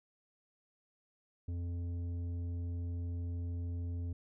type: tone with tanh clipping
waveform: sine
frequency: 86.7 Hz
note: F2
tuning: 12 cents flat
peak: -37 dBFS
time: 1.48-4.13 s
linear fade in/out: 5 ms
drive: 9 dB
effects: none